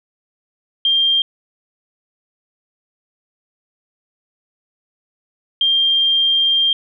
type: tone bursts at uneven times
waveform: sine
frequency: 3191 Hz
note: G7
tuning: 30 cents sharp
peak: -12 dBFS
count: 2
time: 0.85-1.22 / 5.61-6.73 s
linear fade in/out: 2 ms
effects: none